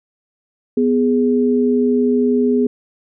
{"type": "tone pair together", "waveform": "sine", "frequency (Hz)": [247.9, 415.3], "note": ["B3", "G#4"], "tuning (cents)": [7, 0], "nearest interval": "major sixth", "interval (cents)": 893, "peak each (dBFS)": [-14, -16], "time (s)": [0.77, 2.67], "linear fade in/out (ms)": 5, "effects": []}